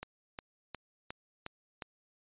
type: click train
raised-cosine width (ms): 0.3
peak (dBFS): -24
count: 6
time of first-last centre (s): 0.03-1.822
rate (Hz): 2.79
effects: resampled to 8000 Hz